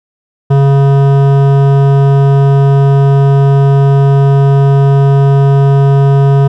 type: tone with hard clipping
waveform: sine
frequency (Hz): 138.6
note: C#3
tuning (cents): 0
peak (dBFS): -6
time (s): 0.5-6.48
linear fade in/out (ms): 10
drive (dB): 14
effects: none